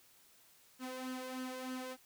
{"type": "tone with flanger", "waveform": "sawtooth", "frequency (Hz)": 256.7, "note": "C4", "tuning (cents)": -33, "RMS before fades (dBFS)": -43, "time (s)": [0.79, 1.97], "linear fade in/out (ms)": 50, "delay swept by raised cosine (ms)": [0.64, 1.94], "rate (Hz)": 3.2, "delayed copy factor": 0.6, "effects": ["white hiss -65 dBFS RMS until 2.05 s"]}